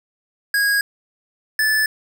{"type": "tone pair in turn", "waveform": "square", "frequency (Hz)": [1644, 1741.8], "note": ["G#6", "A6"], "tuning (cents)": [-18, -18], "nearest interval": "minor second", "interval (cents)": 100, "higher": "second", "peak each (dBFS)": -16, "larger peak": "neither", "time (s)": [[0.54, 0.81], [1.59, 1.86]], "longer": "neither", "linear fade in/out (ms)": 2, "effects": []}